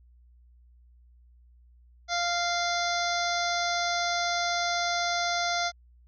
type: harmonic tone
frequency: 696 Hz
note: F5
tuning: 6 cents flat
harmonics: 1 / 2 / 3 / 5 / 6 / 7 / 8 / 9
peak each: -29 / -32 / -34 / -36 / -37 / -37 / -38 / -39 dBFS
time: 2.08-5.72 s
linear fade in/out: 50 ms
effects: added 60 Hz sine -54 dBFS peak until 6.07 s